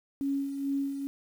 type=tone with tremolo; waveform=sine; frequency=277.2 Hz; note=C#4; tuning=in tune; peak=-26 dBFS; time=0.21-1.07 s; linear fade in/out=0 ms; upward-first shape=sine; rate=2.3 Hz; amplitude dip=55%; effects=9-bit